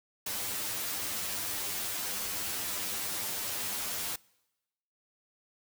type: noise with comb filter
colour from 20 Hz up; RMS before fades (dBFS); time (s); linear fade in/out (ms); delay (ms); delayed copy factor
white; -35; 0.26-4.16; 5; 10; +0.75
effects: noise-tail reverb RT60 1.0 s tail -25 dB re dry